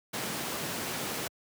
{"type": "high-pass noise", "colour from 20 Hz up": "pink", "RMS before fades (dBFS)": -35, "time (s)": [0.13, 1.28], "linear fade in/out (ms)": 10, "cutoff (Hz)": 150, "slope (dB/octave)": 12, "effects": ["high-pass 80 Hz 12 dB/octave"]}